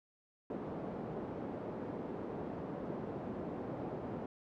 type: band-pass noise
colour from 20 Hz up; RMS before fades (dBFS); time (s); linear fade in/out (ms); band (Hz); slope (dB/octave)
pink; -42; 0.5-4.26; 2; 190 to 580; 12
effects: none